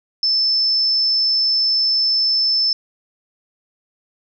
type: tone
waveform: sine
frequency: 5274 Hz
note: E8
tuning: in tune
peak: -14 dBFS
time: 0.23-2.73 s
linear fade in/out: 2 ms
effects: none